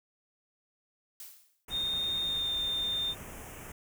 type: noise with exponential decay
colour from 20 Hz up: blue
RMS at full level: -42 dBFS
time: 1.2-1.65 s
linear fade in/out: 2 ms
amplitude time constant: 97 ms
type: band-stop noise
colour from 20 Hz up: pink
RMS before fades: -45 dBFS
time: 1.68-3.72 s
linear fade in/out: 5 ms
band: 3000 to 6000 Hz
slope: 48 dB/octave
type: tone with pitch glide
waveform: sine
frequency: 3666 to 3620 Hz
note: A#7 to A7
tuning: -30 to +48 cents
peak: -29 dBFS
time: 1.7-3.15 s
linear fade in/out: 50 ms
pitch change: -22 cents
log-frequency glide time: 2.22-2.52 s
effects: none